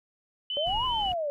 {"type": "tone with vibrato", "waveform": "sine", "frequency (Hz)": 2980, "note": "F#7", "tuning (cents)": 12, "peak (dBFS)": -29, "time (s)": [0.5, 1.12], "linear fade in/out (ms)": 2, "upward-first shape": "sine", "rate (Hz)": 2.7, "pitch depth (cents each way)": 57}
{"type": "exponential two-way sweep", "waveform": "sine", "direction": "up then down", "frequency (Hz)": [560, 1049, 560], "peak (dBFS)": -27, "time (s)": [0.57, 1.3], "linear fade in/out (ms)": 0, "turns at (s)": 0.85}
{"type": "noise", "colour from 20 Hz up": "brown", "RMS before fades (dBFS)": -40, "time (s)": [0.66, 1.14], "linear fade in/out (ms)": 5}
{"effects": []}